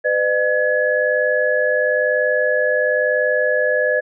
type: tone cluster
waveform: sine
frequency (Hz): 504 / 605 / 1695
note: B4 / D#5 / G#6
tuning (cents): +35 / -49 / +35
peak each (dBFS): -19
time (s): 0.04-4.01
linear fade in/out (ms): 20
effects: none